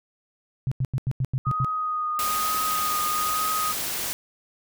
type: tone bursts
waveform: sine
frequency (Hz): 130.81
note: C3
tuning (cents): 0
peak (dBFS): -21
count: 8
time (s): 0.67-1.646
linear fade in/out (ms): 0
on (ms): 45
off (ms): 88
type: tone with vibrato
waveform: sine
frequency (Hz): 1244.5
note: D#6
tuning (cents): 0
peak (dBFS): -24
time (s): 1.45-3.73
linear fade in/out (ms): 20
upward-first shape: triangle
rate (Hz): 1.1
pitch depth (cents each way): 20
type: noise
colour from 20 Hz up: white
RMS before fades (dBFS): -29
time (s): 2.19-4.13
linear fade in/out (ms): 0
effects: none